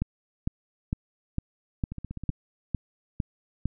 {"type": "two click trains", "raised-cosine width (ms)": 5, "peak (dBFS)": [-23, -14], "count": [7, 9], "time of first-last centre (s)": [[1.92, 2.3], [0.02, 3.656]], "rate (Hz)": [15.8, 2.2], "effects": []}